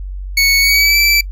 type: tone with pitch glide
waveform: 25% pulse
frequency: 2217 to 2323 Hz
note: C#7 to D7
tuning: 0 to -20 cents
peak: -5 dBFS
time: 0.37-1.21 s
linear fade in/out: 5 ms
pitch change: +80 cents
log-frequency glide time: 0.6-0.97 s
effects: noise-tail reverb RT60 0.1 s tail -25 dB re dry + added 47 Hz sine -22 dBFS peak until 1.31 s